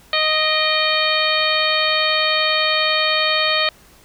harmonic tone with a mistuned harmonic, 622.3 Hz, D#5, in tune, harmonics 1 / 2 / 3 / 4 / 5 / 6 / 7, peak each -23 / -23 / -23 / -23 / -23 / -23 / -23 dBFS, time 0.13-3.69 s, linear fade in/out 2 ms, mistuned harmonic 4, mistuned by -54 cents, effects pink hiss -49 dBFS RMS until 4.04 s

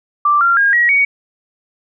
sine tone with pitch steps, 1174.7 / 1380.9 / 1623.3 / 1908.3 / 2243 Hz, D6 / F6 / G#6 / A#6 / C#7, 0 / -20 / -40 / +40 / +20 cents, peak -9 dBFS, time 0.25-1.05 s, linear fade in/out 5 ms, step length 160 ms, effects none

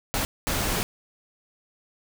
pink noise bursts at uneven times, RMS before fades -26 dBFS, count 2, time 0.14-0.25 / 0.47-0.83 s, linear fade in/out 0 ms, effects none

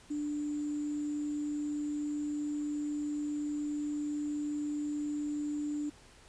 sine tone with sample-and-hold, 295.1 Hz, D4, 8 cents sharp, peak -32 dBFS, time 0.1-5.9 s, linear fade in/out 10 ms, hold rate 7350 Hz, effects pink hiss -58 dBFS RMS until 6.28 s + resampled to 22050 Hz

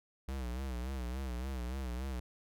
square tone with vibrato, 63.6 Hz, C2, 48 cents flat, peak -37 dBFS, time 0.28-2.2 s, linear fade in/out 5 ms, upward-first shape sine, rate 3.5 Hz, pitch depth 110 cents each way, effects none

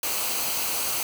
white noise with comb filter, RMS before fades -27 dBFS, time 0.03-1.03 s, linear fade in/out 2 ms, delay 0.56 ms, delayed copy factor -0.5, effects none

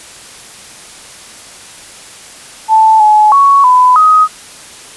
sine tone with pitch steps, 879 / 851 / 1114 / 1002 / 1257 Hz, A5 / G#5 / C#6 / B5 / D#6, -2 / +42 / +8 / +25 / +17 cents, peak -3 dBFS, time 2.68-4.28 s, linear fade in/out 50 ms, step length 320 ms, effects white hiss -33 dBFS RMS until 4.96 s + resampled to 24000 Hz

